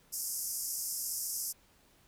white band-pass noise, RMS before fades -37 dBFS, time 0.12-1.53 s, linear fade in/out 20 ms, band 5000 to 14000 Hz, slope 96 dB/octave, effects pink hiss -65 dBFS RMS until 2.07 s

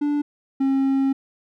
triangle tone pair in turn, 292.1 / 270.1 Hz, D4 / C#4, -9 / -45 cents, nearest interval minor second, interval 136 cents, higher first, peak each -17 / -15 dBFS, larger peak second, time 0.01-0.22 / 0.6-1.13 s, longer second, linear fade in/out 10 ms, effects none

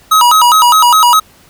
square tone with vibrato, 1108.7 Hz, C#6, in tune, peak -5 dBFS, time 0.11-1.2 s, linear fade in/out 10 ms, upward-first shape square, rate 4.9 Hz, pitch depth 240 cents each way, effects pink hiss -44 dBFS RMS until 1.49 s

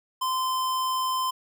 square tone, 1033 Hz, C6, 22 cents flat, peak -25 dBFS, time 0.21-1.31 s, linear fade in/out 10 ms, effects none

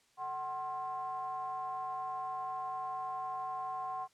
triangle ring-modulated tone, 155.3 Hz, D#3, 3 cents flat, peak -31 dBFS, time 0.17-4.08 s, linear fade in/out 50 ms, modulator 906 Hz, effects white hiss -70 dBFS RMS until 4.13 s + low-pass 8000 Hz 12 dB/octave

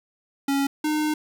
square tone pair in turn, 277.2 / 304.9 Hz, C#4 / D#4, 0 / -35 cents, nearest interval major second, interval 165 cents, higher second, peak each -21 / -22 dBFS, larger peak first, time 0.48-0.67 / 0.84-1.14 s, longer second, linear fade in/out 5 ms, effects 9-bit

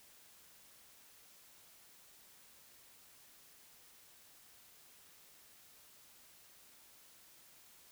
silence, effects white hiss -62 dBFS RMS until 7.91 s

